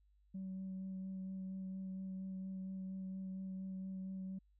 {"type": "tone with vibrato", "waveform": "sine", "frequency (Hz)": 189.4, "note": "F#3", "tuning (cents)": 41, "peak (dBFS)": -40, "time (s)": [0.34, 4.39], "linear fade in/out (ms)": 10, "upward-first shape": "sine", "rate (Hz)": 4.3, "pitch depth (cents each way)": 12, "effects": ["tanh soft clip ceiling -39 dBFS", "added 50 Hz sine -68 dBFS peak until 4.59 s"]}